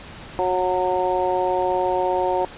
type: harmonic tone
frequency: 182.9 Hz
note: F#3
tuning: 20 cents flat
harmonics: 2 / 3 / 4 / 5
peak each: -24 / -24 / -24 / -24 dBFS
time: 0.39-2.45 s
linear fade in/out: 0 ms
effects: pink hiss -39 dBFS RMS until 2.57 s + resampled to 8000 Hz